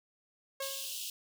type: tone with exponential decay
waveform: sawtooth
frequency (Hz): 544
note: C#5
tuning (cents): -33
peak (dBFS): -31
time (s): 0.6-1.01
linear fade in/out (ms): 5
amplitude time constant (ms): 89
type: high-pass noise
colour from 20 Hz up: pink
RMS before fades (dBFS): -40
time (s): 0.62-1.1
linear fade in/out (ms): 2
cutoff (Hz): 2700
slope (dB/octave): 96
effects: none